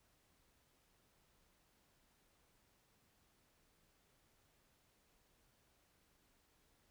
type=silence; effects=pink hiss -75 dBFS RMS until 6.9 s